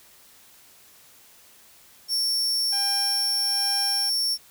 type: tone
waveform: 40% pulse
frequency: 5460 Hz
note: F8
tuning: 40 cents flat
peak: -21 dBFS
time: 2.08-4.38 s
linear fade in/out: 50 ms
type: tone with tremolo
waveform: sawtooth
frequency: 799 Hz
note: G5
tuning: 33 cents sharp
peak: -27 dBFS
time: 2.72-4.1 s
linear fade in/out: 10 ms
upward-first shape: sine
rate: 1.2 Hz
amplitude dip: 65%
effects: white hiss -53 dBFS RMS until 4.5 s